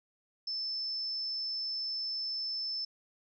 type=tone; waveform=sine; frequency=5274 Hz; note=E8; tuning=in tune; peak=-33 dBFS; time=0.47-2.85 s; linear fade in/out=5 ms; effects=none